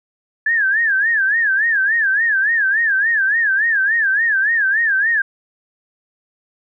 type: tone with vibrato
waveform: sine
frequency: 1696 Hz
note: G#6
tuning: 36 cents sharp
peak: -13 dBFS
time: 0.46-5.22 s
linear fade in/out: 5 ms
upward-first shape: sine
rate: 3.5 Hz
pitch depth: 170 cents each way
effects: none